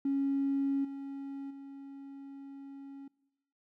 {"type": "tone with level steps", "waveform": "triangle", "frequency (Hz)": 275.9, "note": "C#4", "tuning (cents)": -8, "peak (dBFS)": [-24, -36, -42], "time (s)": [0.05, 3.08], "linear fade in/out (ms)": 5, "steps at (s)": [0.84, 1.5], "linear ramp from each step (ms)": 10, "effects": ["noise-tail reverb RT60 1.0 s tail -24 dB re dry", "tanh soft clip ceiling -25 dBFS"]}